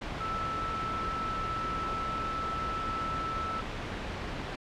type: tone in noise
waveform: sine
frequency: 1318.5 Hz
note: E6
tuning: in tune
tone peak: -32 dBFS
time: 0.2-3.61 s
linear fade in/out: 10 ms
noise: pink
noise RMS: -36 dBFS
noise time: 0.01-4.56 s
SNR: +1 dB
effects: low-pass 3000 Hz 12 dB/octave